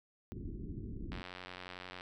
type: low-pass noise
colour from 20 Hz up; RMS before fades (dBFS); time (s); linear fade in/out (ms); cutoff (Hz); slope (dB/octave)
pink; -43; 0.32-1.22; 0; 360; 48
type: click train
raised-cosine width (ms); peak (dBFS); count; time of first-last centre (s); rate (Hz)
0.3; -29; 82; 1.12-2.009; 91.1
effects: none